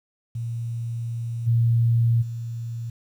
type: tone with level steps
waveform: sine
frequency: 116.54 Hz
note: A#2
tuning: in tune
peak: -26 / -16 / -28 dBFS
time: 0.35-2.9 s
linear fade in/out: 5 ms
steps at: 1.46 / 2.21 s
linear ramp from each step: 20 ms
effects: 9-bit